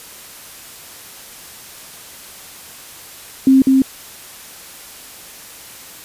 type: tone with echo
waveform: sine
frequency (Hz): 265.6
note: C4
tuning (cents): +26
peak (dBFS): -6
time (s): 3.47-3.62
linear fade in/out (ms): 2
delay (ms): 200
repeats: 1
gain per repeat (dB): -2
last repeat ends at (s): 3.82
effects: white hiss -37 dBFS RMS until 6.04 s + resampled to 32000 Hz

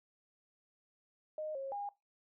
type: tone with pitch steps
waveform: sine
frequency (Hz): 617 / 542 / 812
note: D#5 / C#5 / G#5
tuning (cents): -15 / -39 / -39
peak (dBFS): -37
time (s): 1.38-1.89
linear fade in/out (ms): 2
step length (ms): 170
effects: noise-tail reverb RT60 0.2 s tail -20 dB re dry

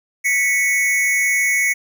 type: tone pair together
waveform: square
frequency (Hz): 1975.1 / 2217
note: B6 / C#7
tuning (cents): 0 / 0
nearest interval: major second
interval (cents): 200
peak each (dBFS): -21 / -17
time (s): 0.24-1.74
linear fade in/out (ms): 20
effects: none

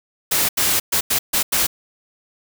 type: noise bursts at uneven times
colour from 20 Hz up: white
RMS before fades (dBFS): -18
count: 6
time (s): 0.31-0.49 / 0.57-0.8 / 0.92-1.01 / 1.1-1.19 / 1.33-1.43 / 1.52-1.67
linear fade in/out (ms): 10
effects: none

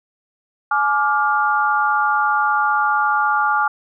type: chord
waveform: sine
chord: D diminished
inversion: second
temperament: just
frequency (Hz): 845.8 / 1174.7 / 1409.6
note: Ab5 / D6 / F6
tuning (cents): +31 / 0 / +16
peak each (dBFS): -19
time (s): 0.71-3.68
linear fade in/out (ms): 5
effects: none

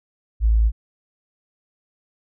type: tone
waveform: sine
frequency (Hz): 55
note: A1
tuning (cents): 0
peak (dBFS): -13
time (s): 0.4-0.72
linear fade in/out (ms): 50
effects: none

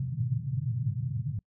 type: band-pass noise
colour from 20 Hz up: white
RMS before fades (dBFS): -31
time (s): 0-1.39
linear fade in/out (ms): 5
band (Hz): 110 to 140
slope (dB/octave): 48
effects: noise-tail reverb RT60 0.1 s tail -26 dB re dry

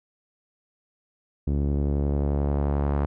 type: tone with low-pass filter sweep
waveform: sawtooth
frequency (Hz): 71.3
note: C#2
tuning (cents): +49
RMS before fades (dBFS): -24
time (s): 1.47-3.06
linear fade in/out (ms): 5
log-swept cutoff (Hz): 300 to 1100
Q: 1.1
effects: none

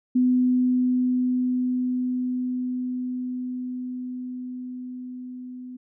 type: tone with level ramp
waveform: sine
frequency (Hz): 251.4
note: B3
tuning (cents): +31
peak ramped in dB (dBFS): -16 to -35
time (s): 0.15-5.77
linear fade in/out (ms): 10
effects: none

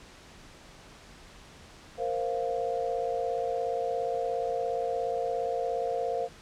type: chord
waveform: sine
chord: Bb suspended second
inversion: none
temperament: equal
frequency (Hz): 466.2 / 523.3 / 698.5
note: Bb4 / C5 / F5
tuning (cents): 0 / 0 / 0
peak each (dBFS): -32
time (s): 1.97-6.29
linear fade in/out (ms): 50
effects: pink hiss -51 dBFS RMS until 6.41 s + low-pass 7000 Hz 12 dB/octave

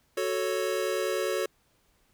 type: chord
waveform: square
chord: F# minor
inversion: none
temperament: equal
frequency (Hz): 370 / 440 / 554.4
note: F#4 / A4 / C#5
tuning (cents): 0 / 0 / 0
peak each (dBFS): -32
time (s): 0.17-1.46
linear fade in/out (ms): 5
effects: pink hiss -68 dBFS RMS until 2.13 s

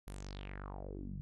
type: tone with low-pass filter sweep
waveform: sawtooth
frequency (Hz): 48.39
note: G1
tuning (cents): -22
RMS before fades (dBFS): -45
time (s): 0.07-1.21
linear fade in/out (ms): 0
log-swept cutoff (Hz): 12000 to 140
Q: 4.5
effects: none

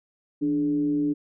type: tone with frequency modulation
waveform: sine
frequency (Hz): 293.7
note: D4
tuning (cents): 0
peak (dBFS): -21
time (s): 0.41-1.14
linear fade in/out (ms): 20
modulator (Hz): 132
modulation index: 0.37
effects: none

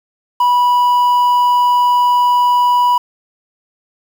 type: tone with quantisation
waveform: triangle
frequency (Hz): 980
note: B5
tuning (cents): -14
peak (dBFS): -7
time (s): 0.4-2.98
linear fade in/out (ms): 5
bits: 6
effects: none

